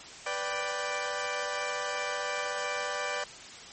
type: chord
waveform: 15% pulse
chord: G major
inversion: first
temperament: equal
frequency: 493.9 / 587.3 / 784 Hz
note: B4 / D5 / G5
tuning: 0 / 0 / 0 cents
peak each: -30 / -27 / -31 dBFS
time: 0.26-3.24 s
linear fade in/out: 5 ms
effects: white hiss -46 dBFS RMS until 3.72 s + MP3 32 kbps